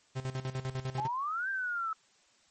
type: tone with tremolo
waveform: 45% pulse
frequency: 130.81 Hz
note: C3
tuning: in tune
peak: -32 dBFS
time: 0.15-1.08 s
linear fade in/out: 20 ms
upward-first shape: square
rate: 10 Hz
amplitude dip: 75%
type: exponential two-way sweep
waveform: sine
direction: up then down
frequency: 811 to 1598 to 1293 Hz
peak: -31 dBFS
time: 0.98-1.93 s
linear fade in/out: 2 ms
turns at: 1.49 s
effects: white hiss -66 dBFS RMS until 2.5 s + MP3 32 kbps